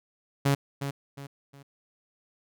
sawtooth tone with echo, 139.6 Hz, C#3, 13 cents sharp, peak -17 dBFS, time 0.45-0.55 s, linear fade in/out 10 ms, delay 360 ms, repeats 3, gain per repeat -9 dB, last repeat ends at 1.63 s, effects none

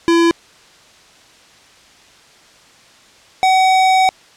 square tone pair in turn, 336.5 / 754.5 Hz, E4 / F#5, +36 / +34 cents, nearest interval octave + major second, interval 1398 cents, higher second, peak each -10 dBFS, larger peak neither, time 0.08-0.31 / 3.43-4.09 s, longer second, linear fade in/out 0 ms, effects white hiss -46 dBFS RMS until 4.36 s + low-pass 6000 Hz 12 dB/octave

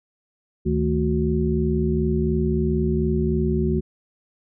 harmonic tone with a mistuned harmonic, 73.42 Hz, D2, in tune, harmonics 1 / 2 / 3 / 5, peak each -24 / -24 / -24 / -24 dBFS, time 0.65-3.81 s, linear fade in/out 20 ms, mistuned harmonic 2, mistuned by +120 cents, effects none

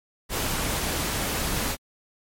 pink noise, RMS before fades -27 dBFS, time 0.29-1.77 s, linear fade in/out 50 ms, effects MP3 64 kbps

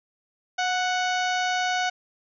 harmonic tone with a mistuned harmonic, 740 Hz, F#5, in tune, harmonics 1 / 2 / 3 / 4 / 5 / 6 / 7 / 8 / 9, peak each -25 / -28 / -33 / -34 / -37 / -39 / -43 / -39 / -45 dBFS, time 0.58-1.9 s, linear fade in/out 10 ms, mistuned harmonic 1, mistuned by -24 cents, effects none

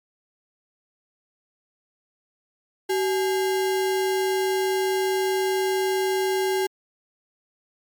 sine tone with sample-and-hold, 379.7 Hz, F#4, 45 cents sharp, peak -20 dBFS, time 2.89-6.67 s, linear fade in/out 10 ms, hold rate 1225 Hz, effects MP3 96 kbps

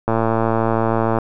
click train, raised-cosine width 1 ms, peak -4 dBFS, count 126, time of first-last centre 0.08-1.186 s, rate 113 Hz, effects none

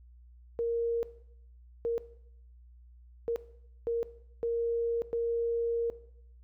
sine tone bursts at uneven times, 466.2 Hz, A#4, in tune, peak -27 dBFS, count 6, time 0.59-1.03 / 1.85-1.98 / 3.28-3.36 / 3.87-4.03 / 4.43-5.02 / 5.13-5.9 s, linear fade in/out 0 ms, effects noise-tail reverb RT60 0.7 s tail -17 dB re dry + added 60 Hz sine -52 dBFS peak until 6.43 s

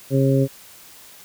harmonic tone, 135.3 Hz, C#3, 42 cents flat, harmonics 1 / 2 / 3 / 4, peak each -17 / -20 / -22 / -23 dBFS, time 0.1-0.48 s, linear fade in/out 50 ms, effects white hiss -45 dBFS RMS until 1.24 s

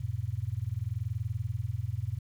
sine chord, E major, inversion none, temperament just, 82.41 / 103.01 / 123.61 Hz, E2 / G#2 / B2, 0 / -14 / +2 cents, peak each -39 / -33 / -35 dBFS, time 0-2.19 s, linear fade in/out 10 ms, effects 10-bit

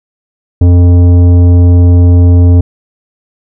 triangle tone with tanh clipping, 87.9 Hz, F2, 12 cents sharp, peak -3 dBFS, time 0.61-2.61 s, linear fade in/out 5 ms, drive 16 dB, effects none

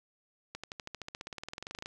accelerating click train, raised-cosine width 0.2 ms, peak -23 dBFS, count 24, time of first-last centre 0.55-1.859 s, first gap 86 ms, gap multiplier 0.96, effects none

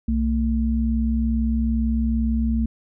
sine tone pair together, 63.3 / 225.6 Hz, B1 / A3, +43 / +44 cents, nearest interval octave + minor seventh, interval 2201 cents, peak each -21 dBFS, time 0.08-2.66 s, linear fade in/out 5 ms, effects none

